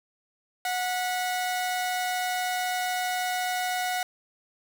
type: tone pair together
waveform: sawtooth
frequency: 732 / 1956.5 Hz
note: F#5 / B6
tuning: -19 / -17 cents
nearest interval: octave + perfect fourth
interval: 1702 cents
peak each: -23 / -33 dBFS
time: 0.65-4.03 s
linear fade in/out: 2 ms
effects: none